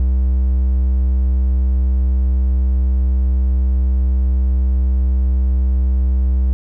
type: tone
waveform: triangle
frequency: 64 Hz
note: C2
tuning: 38 cents flat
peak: -10 dBFS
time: 0-6.53 s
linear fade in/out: 0 ms
effects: none